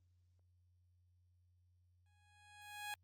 15% pulse tone with exponential growth, 830.6 Hz, G#5, in tune, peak -35 dBFS, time 2.06-2.94 s, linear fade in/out 1 ms, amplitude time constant 190 ms, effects added 89 Hz sine -70 dBFS peak until 3.03 s + Opus 32 kbps

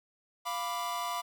45% pulse chord, B diminished, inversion second, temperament equal, 698.5 / 987.8 / 1174.7 Hz, F5 / B5 / D6, 0 / 0 / 0 cents, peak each -38 / -36 / -37 dBFS, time 0.45-1.22 s, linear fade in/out 20 ms, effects none

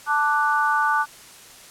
sine chord, D major, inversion second, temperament equal, 880 / 1174.7 / 1480 Hz, A5 / D6 / F#6, 0 / 0 / 0 cents, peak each -22 dBFS, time 0.06-1.06 s, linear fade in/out 50 ms, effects white hiss -45 dBFS RMS until 1.7 s + low-pass 11000 Hz 12 dB/octave

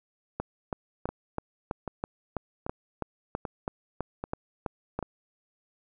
two click trains, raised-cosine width 1 ms, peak -19 / -16 dBFS, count 6 / 15, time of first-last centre 1.09-5.027 / 0.4-4.99 s, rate 1.27 / 3.05 Hz, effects none

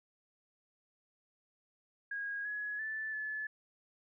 sine tone with pitch steps, 1640 / 1684 / 1754 / 1726 Hz, G#6 / G#6 / A6 / A6, -22 / +24 / -6 / -34 cents, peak -36 dBFS, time 2.11-3.47 s, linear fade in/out 5 ms, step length 340 ms, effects none

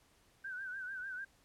sine tone with vibrato, 1533 Hz, G6, 39 cents flat, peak -40 dBFS, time 0.44-1.25 s, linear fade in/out 10 ms, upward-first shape triangle, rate 6.7 Hz, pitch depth 96 cents each way, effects pink hiss -69 dBFS RMS until 1.44 s + low-pass 12000 Hz 12 dB/octave

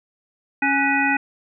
harmonic tone with a mistuned harmonic, 277.2 Hz, C#4, in tune, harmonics 1 / 3 / 5 / 7 / 9, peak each -23 / -23 / -23 / -23 / -23 dBFS, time 0.62-1.17 s, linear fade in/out 5 ms, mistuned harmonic 5, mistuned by +120 cents, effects none

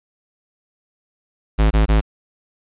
square tone bursts, 53.5 Hz, A1, 48 cents flat, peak -12 dBFS, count 3, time 1.58-2.012 s, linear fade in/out 20 ms, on 130 ms, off 21 ms, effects resampled to 8000 Hz + 8-bit

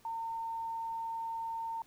sine tone, 910 Hz, A#5, 42 cents flat, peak -35 dBFS, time 0.05-1.82 s, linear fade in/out 2 ms, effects pink hiss -64 dBFS RMS until 1.86 s

